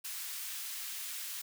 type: high-pass noise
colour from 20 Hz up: white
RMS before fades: -41 dBFS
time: 0.04-1.42 s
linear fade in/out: 10 ms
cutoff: 1600 Hz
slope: 12 dB/octave
effects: none